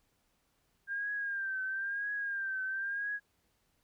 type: tone with vibrato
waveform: sine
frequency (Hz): 1596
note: G6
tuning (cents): +31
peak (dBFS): -33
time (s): 0.87-3.2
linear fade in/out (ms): 50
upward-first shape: triangle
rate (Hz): 1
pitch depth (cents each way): 79
effects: pink hiss -75 dBFS RMS until 3.83 s